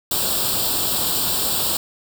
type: noise with comb filter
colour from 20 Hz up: white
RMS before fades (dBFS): -21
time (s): 0.11-1.77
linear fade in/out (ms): 2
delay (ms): 0.24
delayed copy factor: +0.8
effects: none